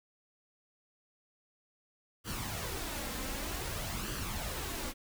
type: noise with flanger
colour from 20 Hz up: pink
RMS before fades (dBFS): -38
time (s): 2.24-4.94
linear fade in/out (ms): 50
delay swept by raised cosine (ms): 0.65 to 3.85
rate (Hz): 0.53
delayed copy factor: +0.5
effects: none